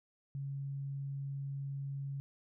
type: tone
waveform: sine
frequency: 138.59 Hz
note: C#3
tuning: in tune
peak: -37 dBFS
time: 0.35-2.2 s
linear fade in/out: 0 ms
effects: none